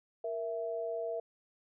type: tone pair together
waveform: sine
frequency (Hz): 467.4 / 661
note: A#4 / E5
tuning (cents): +5 / +5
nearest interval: tritone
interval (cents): 600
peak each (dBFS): -37 / -36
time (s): 0.24-1.2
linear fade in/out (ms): 5
effects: none